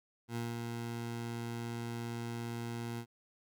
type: tone with ADSR envelope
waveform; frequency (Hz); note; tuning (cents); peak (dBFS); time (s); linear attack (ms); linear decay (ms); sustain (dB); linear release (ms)
20% pulse; 117.4; A#2; +13; -30; 0.28-3.06; 80; 190; -3; 72
effects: none